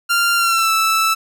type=tone with pitch glide; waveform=sawtooth; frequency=1390 to 1318.1 Hz; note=F6 to E6; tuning=-9 to -1 cents; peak=-10 dBFS; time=0.09-1.15 s; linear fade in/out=20 ms; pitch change=-92 cents; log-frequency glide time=0.36-0.71 s; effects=none